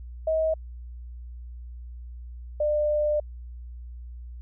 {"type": "tone pair in turn", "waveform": "sine", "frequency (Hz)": [636, 598.4], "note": ["D#5", "D5"], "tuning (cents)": [38, 32], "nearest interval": "minor second", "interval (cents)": 106, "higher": "first", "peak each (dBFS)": -21, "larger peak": "neither", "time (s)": [[0.27, 0.54], [2.6, 3.2]], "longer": "second", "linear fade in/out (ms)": 5, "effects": ["added 60 Hz sine -37 dBFS peak until 4.41 s"]}